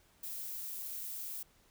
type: noise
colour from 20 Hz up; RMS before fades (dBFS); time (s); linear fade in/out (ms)
violet; -42; 0.23-1.43; 5
effects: pink hiss -67 dBFS RMS until 1.7 s